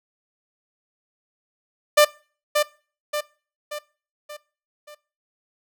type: tone with echo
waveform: sawtooth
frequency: 595 Hz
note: D5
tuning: 22 cents sharp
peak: -7 dBFS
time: 1.97-2.05 s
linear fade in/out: 10 ms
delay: 580 ms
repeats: 5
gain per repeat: -6 dB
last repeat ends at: 4.95 s
effects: noise-tail reverb RT60 0.4 s tail -22 dB re dry